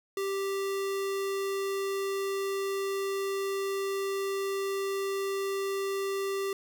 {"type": "tone", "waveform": "square", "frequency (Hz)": 392, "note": "G4", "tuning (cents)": 0, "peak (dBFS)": -30, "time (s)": [0.17, 6.53], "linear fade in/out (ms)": 2, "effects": []}